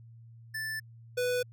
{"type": "tone pair in turn", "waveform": "square", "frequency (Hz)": [1760, 494.8], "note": ["A6", "B4"], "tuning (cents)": [0, 3], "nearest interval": "octave + minor seventh", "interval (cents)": 2197, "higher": "first", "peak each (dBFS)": [-34, -28], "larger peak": "second", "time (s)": [[0.54, 0.8], [1.17, 1.43]], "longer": "neither", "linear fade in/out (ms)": 10, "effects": ["added 115 Hz sine -49 dBFS peak until 1.52 s"]}